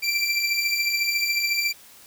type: beating tone pair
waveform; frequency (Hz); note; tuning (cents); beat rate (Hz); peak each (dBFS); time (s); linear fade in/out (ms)
25% pulse; 2340 / 2354; D7 / D7; -7 / +3; 14; -23 / -19; 0.02-1.73; 20
effects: white hiss -49 dBFS RMS until 2.06 s